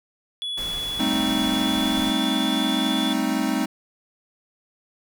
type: tone with pitch glide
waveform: triangle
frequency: 3400 to 3441 Hz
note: G#7 to A7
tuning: +40 to -39 cents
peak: -25 dBFS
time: 0.42-3.13 s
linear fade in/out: 0 ms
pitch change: +21 cents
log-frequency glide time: 1.33-2.12 s
type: noise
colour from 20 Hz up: pink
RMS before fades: -36 dBFS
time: 0.57-2.11 s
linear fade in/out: 10 ms
type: chord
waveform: square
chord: A half-diminished seventh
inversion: third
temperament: equal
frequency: 196 / 220 / 261.6 / 311.1 Hz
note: G3 / A3 / C4 / Eb4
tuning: 0 / 0 / 0 / 0 cents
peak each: -30 / -28 / -26 / -27 dBFS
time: 0.99-3.66 s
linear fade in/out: 10 ms
effects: none